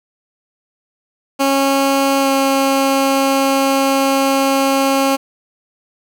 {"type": "tone with pitch glide", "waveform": "15% pulse", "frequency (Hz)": [274, 271.8], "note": ["C#4", "C#4"], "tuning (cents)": [-20, -34], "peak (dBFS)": -6, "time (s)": [1.39, 5.17], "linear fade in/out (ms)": 20, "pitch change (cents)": -14, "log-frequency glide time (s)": [2.2, 2.28], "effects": []}